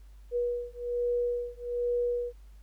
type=beating tone pair; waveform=sine; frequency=482.9 / 484.1 Hz; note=B4 / B4; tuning=-39 / -35 cents; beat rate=1.2 Hz; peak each=-31 / -31 dBFS; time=0.31-2.33 s; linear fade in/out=50 ms; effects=added 50 Hz sine -48 dBFS peak until 2.62 s + pink hiss -68 dBFS RMS until 2.62 s